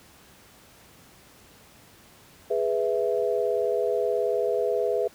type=chord; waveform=sine; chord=E major; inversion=first; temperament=equal; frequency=415.3 / 493.9 / 659.3 Hz; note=G#4 / B4 / E5; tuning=0 / 0 / 0 cents; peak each=-26 / -26 / -28 dBFS; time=2.5-5.08 s; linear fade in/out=10 ms; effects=pink hiss -53 dBFS RMS until 5.14 s + high-pass 60 Hz 12 dB/octave